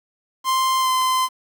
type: tone with pitch glide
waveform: 45% pulse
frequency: 1046.5 to 1032.1 Hz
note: C6 to C6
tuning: 0 to -24 cents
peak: -17 dBFS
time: 0.44-1.29 s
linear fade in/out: 50 ms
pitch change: -24 cents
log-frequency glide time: 0.79-0.89 s
type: click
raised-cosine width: 0.3 ms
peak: -24 dBFS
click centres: 1.017 s
effects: 8-bit